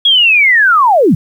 sine linear sweep, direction down, 3354 to 125.5 Hz, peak -5 dBFS, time 0.05-1.15 s, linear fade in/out 5 ms, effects 7-bit

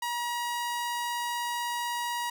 sawtooth tone, 956 Hz, A#5, 43 cents sharp, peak -26 dBFS, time 0.02-2.3 s, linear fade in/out 5 ms, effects none

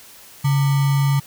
sine tone with sample-and-hold, 139.4 Hz, C#3, 10 cents sharp, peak -14 dBFS, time 0.44-1.2 s, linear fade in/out 10 ms, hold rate 1050 Hz, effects white hiss -44 dBFS RMS until 1.26 s

